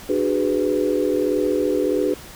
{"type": "chord", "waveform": "sine", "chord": "G# half-diminished seventh", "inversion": "second", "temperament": "just", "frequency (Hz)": [299, 373.8, 415.3, 498.4], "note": ["D4", "F#4", "G#4", "B4"], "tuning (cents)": [31, 18, 0, 16], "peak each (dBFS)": -23, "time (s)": [0.09, 2.14], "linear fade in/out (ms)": 5, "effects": ["pink hiss -40 dBFS RMS until 2.35 s"]}